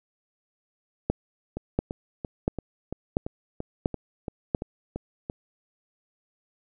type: two click trains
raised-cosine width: 2 ms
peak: -18 / -9 dBFS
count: 12 / 6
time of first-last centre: 1.57-5.299 / 1.1-4.548 s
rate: 2.95 / 1.45 Hz
effects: none